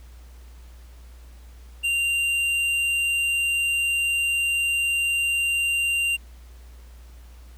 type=tone with hard clipping; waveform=sine; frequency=2778 Hz; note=F7; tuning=10 cents flat; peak=-22 dBFS; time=1.83-6.17 s; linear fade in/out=20 ms; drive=7 dB; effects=added 60 Hz sine -42 dBFS peak until 7.57 s + pink hiss -56 dBFS RMS until 7.57 s